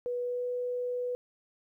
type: tone with pitch glide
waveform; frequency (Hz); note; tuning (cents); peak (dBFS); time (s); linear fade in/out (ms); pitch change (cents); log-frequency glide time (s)
sine; 489 to 493.3; B4 to B4; -17 to -2; -30; 0.06-1.15; 0; +15; 0.2-0.45
effects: 12-bit